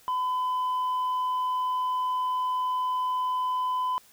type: tone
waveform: sine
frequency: 1009 Hz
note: B5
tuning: 37 cents sharp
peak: -22 dBFS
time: 0.08-3.98 s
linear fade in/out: 0 ms
effects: tanh soft clip ceiling -24 dBFS + white hiss -57 dBFS RMS until 4.12 s